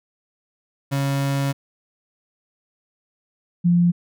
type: tone pair in turn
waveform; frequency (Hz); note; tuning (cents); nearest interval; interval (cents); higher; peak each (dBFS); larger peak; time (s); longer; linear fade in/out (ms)
35% pulse / sine; 138.59 / 174.01; C#3 / F3; 0 / -6; major third; 394; second; -18 / -13; second; 0.91-1.53 / 3.64-3.92; first; 20
effects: none